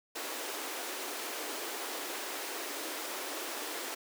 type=high-pass noise; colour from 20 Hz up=pink; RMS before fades=-39 dBFS; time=0.15-3.95 s; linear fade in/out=10 ms; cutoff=290 Hz; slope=48 dB/octave; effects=none